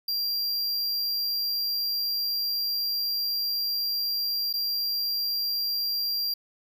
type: tone with dropouts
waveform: square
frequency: 4752 Hz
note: D8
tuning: 20 cents sharp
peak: -26 dBFS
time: 0.08-6.34 s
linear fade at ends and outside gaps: 5 ms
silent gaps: 4.529-4.537 s
effects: none